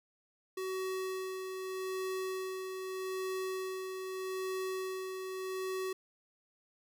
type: tone with tremolo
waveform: square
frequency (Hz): 376.4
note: F#4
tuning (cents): +30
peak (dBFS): -35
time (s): 0.57-5.93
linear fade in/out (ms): 5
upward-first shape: sine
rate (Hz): 0.81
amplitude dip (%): 40
effects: 12-bit